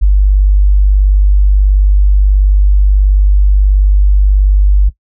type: tone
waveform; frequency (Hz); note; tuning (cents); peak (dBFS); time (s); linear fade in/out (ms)
sine; 49.26; G1; +9; -4; 0.01-4.9; 20
effects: noise-tail reverb RT60 0.1 s tail -18 dB re dry